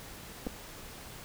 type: clicks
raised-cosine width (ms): 2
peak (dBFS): -22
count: 2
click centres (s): 0.467 / 0.471
effects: pink hiss -47 dBFS RMS until 1.24 s